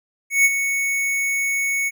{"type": "tone with ADSR envelope", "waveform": "square", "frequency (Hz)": 2217, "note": "C#7", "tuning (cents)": 0, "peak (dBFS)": -11, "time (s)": [0.3, 1.91], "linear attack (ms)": 150, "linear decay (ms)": 36, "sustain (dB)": -9, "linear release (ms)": 35, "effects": []}